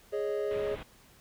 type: chord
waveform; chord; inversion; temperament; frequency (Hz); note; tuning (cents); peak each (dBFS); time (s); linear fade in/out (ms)
triangle; Ab suspended fourth; none; just; 415.3 / 553.7 / 623; Ab4 / Db5 / Eb5; 0 / -2 / +2; -29 / -34 / -35; 0.12-0.76; 20
type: low-pass noise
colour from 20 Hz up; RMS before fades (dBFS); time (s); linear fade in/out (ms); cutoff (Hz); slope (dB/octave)
pink; -44; 0.51-0.83; 0; 3600; 48
effects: pink hiss -59 dBFS RMS until 1.2 s